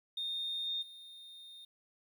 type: tone with level steps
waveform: triangle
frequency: 3663 Hz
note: A#7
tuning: 31 cents flat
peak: -32 / -30 / -48 dBFS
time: 0.17-1.65 s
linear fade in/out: 5 ms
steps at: 0.66 / 0.81 s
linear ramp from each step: 20 ms
effects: tanh soft clip ceiling -32 dBFS + 11-bit